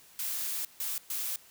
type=noise bursts at uneven times; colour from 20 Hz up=blue; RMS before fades=-34 dBFS; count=3; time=0.19-0.65 / 0.8-0.98 / 1.1-1.36 s; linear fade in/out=2 ms; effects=white hiss -57 dBFS RMS until 1.5 s

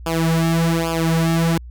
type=tone with flanger; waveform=sawtooth; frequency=164.81 Hz; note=E3; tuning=in tune; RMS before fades=-18 dBFS; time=0.06-1.58 s; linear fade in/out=5 ms; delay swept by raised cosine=0.5 to 4.1 ms; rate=1.2 Hz; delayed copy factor=-0.95; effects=added 60 Hz sine -33 dBFS peak until 1.7 s

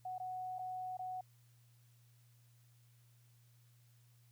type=tone with dropouts; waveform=sine; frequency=740 Hz; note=F#5; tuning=in tune; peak=-40 dBFS; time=0.05-1.21 s; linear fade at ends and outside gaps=5 ms; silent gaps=0.182-0.199 / 0.585-0.591 / 0.971-0.991 s; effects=added 119 Hz sine -64 dBFS peak until 4.31 s + white hiss -74 dBFS RMS until 4.31 s

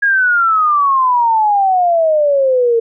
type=exponential sweep; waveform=sine; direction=down; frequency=1656 to 453.8 Hz; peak=-9 dBFS; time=0.02-2.8 s; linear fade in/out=10 ms; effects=none

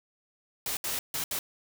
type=noise bursts at uneven times; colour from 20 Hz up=white; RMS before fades=-32 dBFS; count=4; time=0.66-0.77 / 0.84-0.99 / 1.14-1.24 / 1.31-1.39 s; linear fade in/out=2 ms; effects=none

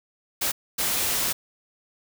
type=noise bursts at uneven times; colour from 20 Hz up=white; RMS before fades=-25 dBFS; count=2; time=0.41-0.52 / 0.78-1.33 s; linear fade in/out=10 ms; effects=none

